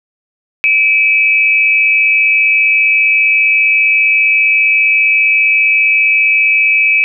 sine tone pair together, 2330 / 2565 Hz, D7 / E7, -14 / -48 cents, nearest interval major second, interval 166 cents, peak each -10 dBFS, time 0.64-7.04 s, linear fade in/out 0 ms, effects none

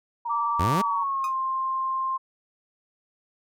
sine tone with vibrato, 932.3 Hz, A#5, in tune, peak -27 dBFS, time 0.25-1.04 s, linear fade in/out 10 ms, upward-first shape triangle, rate 19 Hz, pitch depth 49 cents each way
sine tone with pitch glide, 1164 to 1055.1 Hz, D6 to C6, -16 to +14 cents, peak -24 dBFS, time 0.29-2.18 s, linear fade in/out 20 ms, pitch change -170 cents, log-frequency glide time 0.74-1.33 s
sawtooth exponential sweep, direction up, 77.7 to 220.1 Hz, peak -19 dBFS, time 0.59-0.82 s, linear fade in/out 10 ms
30% pulse tone with exponential decay, 1244.5 Hz, D#6, in tune, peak -28 dBFS, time 1.24-1.35 s, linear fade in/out 2 ms, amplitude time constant 23 ms
effects none

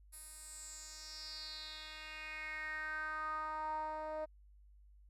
10% pulse tone with band-pass filter sweep, 310 Hz, D#4, 6 cents flat, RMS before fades -44 dBFS, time 0.12-4.26 s, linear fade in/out 20 ms, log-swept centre 11000 to 650 Hz, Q 5, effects added 50 Hz sine -59 dBFS peak until 5.09 s

